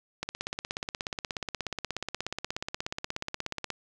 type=click train; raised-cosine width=0.2 ms; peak=-15 dBFS; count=59; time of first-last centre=0.23-3.703 s; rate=16.7 Hz; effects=none